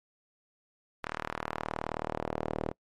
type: tone with band-pass filter sweep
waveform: sawtooth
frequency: 38.89 Hz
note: D#1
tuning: in tune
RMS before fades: -36 dBFS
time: 1.03-2.72 s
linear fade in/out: 10 ms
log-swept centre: 1500 to 500 Hz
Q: 1.2
effects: noise-tail reverb RT60 0.1 s tail -26 dB re dry + MP3 64 kbps